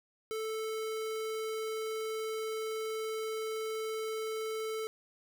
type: tone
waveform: square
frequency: 439.4 Hz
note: A4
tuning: 2 cents flat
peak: -35 dBFS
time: 0.31-4.87 s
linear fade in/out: 0 ms
effects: none